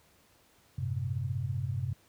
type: chord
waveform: sine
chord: F# diminished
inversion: none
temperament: equal with one note detuned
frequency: 94.88 / 110 / 130.81 Hz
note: F#2 / A2 / C3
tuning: +44 / 0 / 0 cents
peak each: -34 / -37 / -33 dBFS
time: 0.78-1.93 s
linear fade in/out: 5 ms
effects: pink hiss -64 dBFS RMS until 2.08 s + high-pass 60 Hz 12 dB/octave